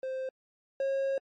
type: tone pair in turn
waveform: triangle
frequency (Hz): 523.3 / 542.9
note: C5 / C#5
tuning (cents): 0 / -36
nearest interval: minor second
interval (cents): 64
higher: second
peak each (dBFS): -30 / -25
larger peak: second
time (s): 0.03-0.29 / 0.8-1.18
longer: second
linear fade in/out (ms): 2
effects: MP3 32 kbps